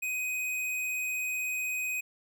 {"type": "tone", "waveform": "square", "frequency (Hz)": 2506, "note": "D#7", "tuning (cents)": 12, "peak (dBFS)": -31, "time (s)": [0.02, 2.01], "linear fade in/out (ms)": 10, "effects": []}